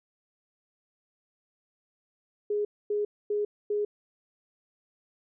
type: tone bursts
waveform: sine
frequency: 415.3 Hz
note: G#4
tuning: in tune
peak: -25 dBFS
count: 4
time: 2.5-3.85 s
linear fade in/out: 5 ms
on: 150 ms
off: 250 ms
effects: none